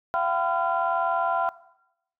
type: tone cluster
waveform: sine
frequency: 682 / 763 / 1009 / 1379 Hz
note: F5 / G5 / B5 / F6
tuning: -41 / -47 / +37 / -22 cents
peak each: -27 dBFS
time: 0.14-1.49 s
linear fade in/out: 0 ms
effects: noise-tail reverb RT60 0.8 s tail -18 dB re dry + tanh soft clip ceiling -13 dBFS